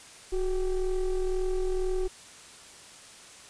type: ring-modulated tone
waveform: triangle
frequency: 196 Hz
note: G3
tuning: in tune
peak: -20 dBFS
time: 0.32-2.08 s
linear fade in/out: 10 ms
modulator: 175 Hz
effects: white hiss -49 dBFS RMS until 3.49 s + resampled to 22050 Hz